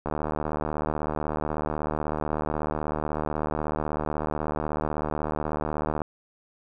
click train, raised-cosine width 1 ms, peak -14 dBFS, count 455, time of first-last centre 0.06-6.018 s, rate 76.2 Hz, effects none

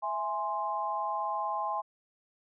sine chord, E augmented, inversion none, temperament equal, 659.3 / 830.6 / 1046.5 Hz, E5 / G#5 / B#5, 0 / 0 / 0 cents, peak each -38 / -33 / -33 dBFS, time 0.02-1.82 s, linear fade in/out 20 ms, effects none

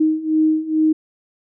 sine beating tone pair, 311.6 / 313.9 Hz, D#4 / D#4, +3 / +15 cents, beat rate 2.3 Hz, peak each -19 / -16 dBFS, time 0-0.93 s, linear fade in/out 10 ms, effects none

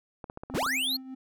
clicks, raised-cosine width 1 ms, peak -25 dBFS, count 9, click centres 0.242 / 0.299 / 0.374 / 0.435 / 0.5 / 0.54 / 0.577 / 0.628 / 0.663 s
triangle tone with tremolo, 261.6 Hz, C4, in tune, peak -34 dBFS, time 0.5-1.15 s, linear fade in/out 10 ms, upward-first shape triangle, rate 5.1 Hz, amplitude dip 60%
square linear sweep, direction up, 43.65 to 4435 Hz, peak -27 dBFS, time 0.54-0.97 s, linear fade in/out 10 ms
effects none

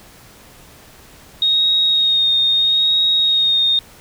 sine tone with vibrato, 3729 Hz, A#7, in tune, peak -12 dBFS, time 1.42-3.79 s, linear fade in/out 2 ms, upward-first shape sine, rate 0.77 Hz, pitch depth 21 cents each way, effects pink hiss -44 dBFS RMS until 4 s

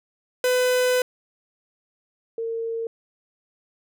45% pulse / sine tone pair in turn, 502 / 456.3 Hz, B4 / A#4, +28 / -37 cents, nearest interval major second, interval 165 cents, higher first, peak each -18 / -25 dBFS, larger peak first, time 0.44-1.02 / 2.38-2.87 s, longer first, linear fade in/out 2 ms, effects none

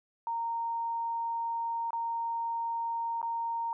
sine tone with dropouts, 925 Hz, A#5, 14 cents flat, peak -30 dBFS, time 0.27-3.73 s, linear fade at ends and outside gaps 1 ms, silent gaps 1.906-1.931 / 3.216-3.228 s, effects none

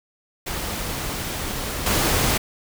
pink noise with level steps, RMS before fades -28 / -20 dBFS, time 0.46-2.38 s, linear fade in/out 10 ms, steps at 1.86 s, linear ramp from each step 5 ms, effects none

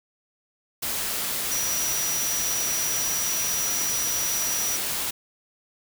sine tone in noise, 5830 Hz, F#8, 26 cents flat, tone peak -26 dBFS, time 1.51-4.77 s, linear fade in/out 10 ms, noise white, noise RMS -28 dBFS, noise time 0.82-5.11 s, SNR -1 dB, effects none

